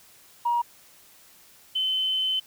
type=tone pair in turn; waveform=sine; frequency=951 / 3056 Hz; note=A#5 / G7; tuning=+34 / -45 cents; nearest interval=octave + minor sixth; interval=2021 cents; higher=second; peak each=-20 / -22 dBFS; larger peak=first; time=0.45-0.62 / 1.75-2.4 s; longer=second; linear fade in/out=10 ms; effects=tanh soft clip ceiling -16 dBFS + white hiss -54 dBFS RMS until 2.46 s